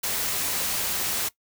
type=noise; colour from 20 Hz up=white; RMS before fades=-27 dBFS; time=0.03-1.29 s; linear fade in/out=10 ms; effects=noise-tail reverb RT60 0.1 s tail -19 dB re dry